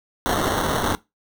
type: noise with sample-and-hold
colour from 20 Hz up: blue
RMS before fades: -22 dBFS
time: 0.26-0.95 s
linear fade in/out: 0 ms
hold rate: 2450 Hz
effects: noise-tail reverb RT60 0.2 s tail -20 dB re dry